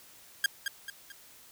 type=tone with echo; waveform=sawtooth; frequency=1616 Hz; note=G#6; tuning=48 cents flat; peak=-19 dBFS; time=0.44-0.46 s; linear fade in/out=2 ms; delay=220 ms; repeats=3; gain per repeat=-7 dB; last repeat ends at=1.12 s; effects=white hiss -55 dBFS RMS until 1.51 s